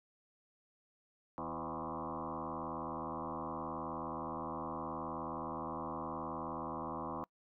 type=tone with frequency modulation; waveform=sine; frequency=659.3 Hz; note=E5; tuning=in tune; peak=-38 dBFS; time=1.38-7.24 s; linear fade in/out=0 ms; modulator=79.2 Hz; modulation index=6.3; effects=noise-tail reverb RT60 0.1 s tail -25 dB re dry